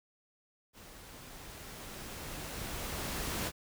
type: noise with level ramp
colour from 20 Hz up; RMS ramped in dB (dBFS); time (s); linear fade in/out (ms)
pink; -53 to -35; 0.73-3.52; 50
effects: none